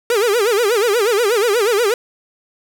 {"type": "tone with vibrato", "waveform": "45% pulse", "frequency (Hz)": 440, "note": "A4", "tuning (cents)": 0, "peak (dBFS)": -13, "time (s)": [0.1, 1.94], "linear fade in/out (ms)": 2, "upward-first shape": "sine", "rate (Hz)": 8.3, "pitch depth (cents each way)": 200, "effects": []}